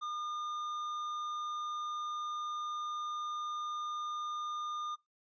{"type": "tone with hard clipping", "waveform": "sine", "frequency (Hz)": 1212, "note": "D#6", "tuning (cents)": -46, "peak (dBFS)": -38, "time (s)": [0.01, 4.96], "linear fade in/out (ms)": 20, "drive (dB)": 7, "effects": ["noise-tail reverb RT60 0.2 s tail -20 dB re dry", "resampled to 16000 Hz"]}